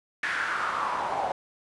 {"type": "noise with band-pass filter sweep", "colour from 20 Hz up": "pink", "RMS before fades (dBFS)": -29, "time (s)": [0.23, 1.32], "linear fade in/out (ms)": 2, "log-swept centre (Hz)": [1800, 730], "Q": 4.5, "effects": ["resampled to 24000 Hz"]}